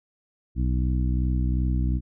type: harmonic tone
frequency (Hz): 62.7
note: B1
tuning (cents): +27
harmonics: 1 / 2 / 3 / 4 / 5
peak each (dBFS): -22 / -28 / -32 / -34 / -36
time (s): 0.55-2.01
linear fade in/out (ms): 50
effects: none